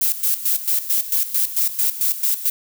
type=noise with tremolo; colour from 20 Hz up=violet; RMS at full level=-18 dBFS; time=0.01-2.5 s; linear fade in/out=5 ms; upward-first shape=square; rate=4.5 Hz; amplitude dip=75%; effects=none